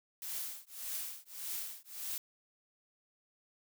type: noise with tremolo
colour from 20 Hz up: blue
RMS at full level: -38 dBFS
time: 0.22-2.18 s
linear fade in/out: 2 ms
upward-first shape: triangle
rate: 1.7 Hz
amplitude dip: 100%
effects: none